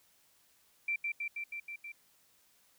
sine tone with echo, 2349 Hz, D7, in tune, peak -30 dBFS, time 0.88-0.96 s, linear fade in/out 5 ms, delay 160 ms, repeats 6, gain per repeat -2 dB, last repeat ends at 1.92 s, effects white hiss -68 dBFS RMS until 2.78 s

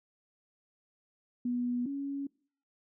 sine tone pair in turn, 244.4 / 278.9 Hz, B3 / C#4, -18 / +11 cents, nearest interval major second, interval 229 cents, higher second, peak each -29 / -33 dBFS, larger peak first, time 1.45-1.86 / 1.86-2.27 s, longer neither, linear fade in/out 5 ms, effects noise-tail reverb RT60 0.5 s tail -24 dB re dry

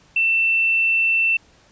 sine tone, 2680 Hz, E7, 28 cents sharp, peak -15 dBFS, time 0.16-1.37 s, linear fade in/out 5 ms, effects pink hiss -54 dBFS RMS until 1.71 s + resampled to 16000 Hz

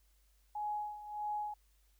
sine tone with tremolo, 838 Hz, G#5, 15 cents sharp, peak -34 dBFS, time 0.55-1.54 s, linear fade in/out 5 ms, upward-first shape sine, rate 1.6 Hz, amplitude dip 75%, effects added 50 Hz sine -67 dBFS peak until 1.99 s + white hiss -75 dBFS RMS until 1.99 s

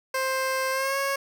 15% pulse tone with pitch glide, 525 to 550.5 Hz, C5 to C#5, +6 to -12 cents, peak -18 dBFS, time 0.14-1.16 s, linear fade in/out 5 ms, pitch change +82 cents, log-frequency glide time 0.71-0.98 s, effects none

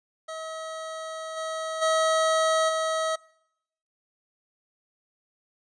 25% pulse tone with level steps, 640 Hz, D#5, 49 cents sharp, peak -30 / -26 / -17 / -21 dBFS, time 0.28-3.16 s, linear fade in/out 10 ms, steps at 1.36 / 1.81 / 2.68 s, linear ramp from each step 20 ms, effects noise-tail reverb RT60 0.8 s tail -24 dB re dry + resampled to 22050 Hz

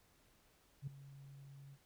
sine tone with ADSR envelope, 138.59 Hz, C#3, in tune, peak -37 dBFS, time 0.82-1.78 s, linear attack 53 ms, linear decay 5 ms, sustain -16 dB, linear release 55 ms, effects tanh soft clip ceiling -35 dBFS + pink hiss -71 dBFS RMS until 1.85 s

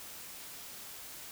silence, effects white hiss -47 dBFS RMS until 1.31 s

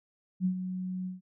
sine tone with ADSR envelope, 184.4 Hz, F#3, 6 cents flat, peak -23 dBFS, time 0.4-1.21 s, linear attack 52 ms, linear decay 90 ms, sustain -9 dB, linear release 150 ms, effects none

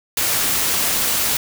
white noise with amplitude modulation, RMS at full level -17 dBFS, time 0.17-1.37 s, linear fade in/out 2 ms, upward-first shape sine, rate 280 Hz, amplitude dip 45%, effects none

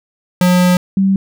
square / sine tone pair in turn, 179.9 / 193.46 Hz, F#3 / G3, -48 / -23 cents, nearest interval minor second, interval 125 cents, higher second, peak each -9 dBFS, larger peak neither, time 0.41-0.77 / 0.97-1.16 s, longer first, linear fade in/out 2 ms, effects none

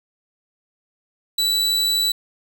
40% pulse tone, 3951 Hz, B7, in tune, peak -16 dBFS, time 1.38-2.12 s, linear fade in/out 5 ms, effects none

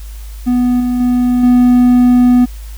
triangle tone with level steps, 246.9 Hz, B3, in tune, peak -7 / -10 / -7 / -3 dBFS, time 0.46-2.46 s, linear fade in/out 20 ms, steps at 0.8 / 1 / 1.43 s, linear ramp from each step 5 ms, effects added 52 Hz sine -25 dBFS peak until 2.77 s + white hiss -41 dBFS RMS until 2.77 s

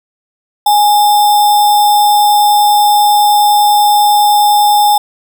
sine tone with sample-and-hold, 829 Hz, G#5, 3 cents flat, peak -5 dBFS, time 0.66-4.98 s, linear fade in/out 5 ms, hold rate 4410 Hz, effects none

